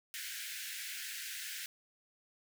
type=high-pass noise; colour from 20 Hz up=pink; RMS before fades=-43 dBFS; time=0.14-1.66 s; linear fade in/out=0 ms; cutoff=1500 Hz; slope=96 dB/octave; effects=none